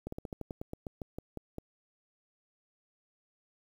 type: slowing click train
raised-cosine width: 2 ms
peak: -25 dBFS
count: 14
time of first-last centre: 0.07-1.584 s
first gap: 54 ms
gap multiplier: 1.12
effects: 9-bit